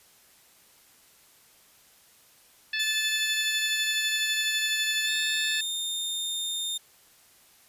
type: harmonic tone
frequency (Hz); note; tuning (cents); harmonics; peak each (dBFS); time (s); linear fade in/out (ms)
872; A5; -16; 2 / 3 / 4 / 5 / 6; -30 / -32 / -34 / -36 / -43; 2.73-5.61; 5
type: tone with pitch glide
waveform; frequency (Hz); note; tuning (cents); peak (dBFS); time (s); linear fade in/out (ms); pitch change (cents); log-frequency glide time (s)
sawtooth; 3500 to 3642; A7 to A#7; -10 to -41; -26; 2.79-6.78; 10; +69; 5.05-5.1
effects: white hiss -58 dBFS RMS until 7.68 s + resampled to 32000 Hz